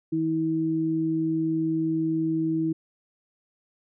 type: tone pair together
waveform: sine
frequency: 160 / 321.6 Hz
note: D#3 / E4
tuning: +49 / -43 cents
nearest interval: octave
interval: 1208 cents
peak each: -30 / -23 dBFS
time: 0.12-2.73 s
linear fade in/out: 10 ms
effects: none